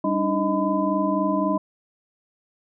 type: tone cluster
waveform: sine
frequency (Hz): 196.4 / 288.6 / 312.4 / 627 / 1009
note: G3 / D4 / D#4 / D#5 / B5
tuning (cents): +4 / -30 / +7 / +13 / +37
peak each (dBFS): -26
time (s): 0.04-1.58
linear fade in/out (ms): 5
effects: none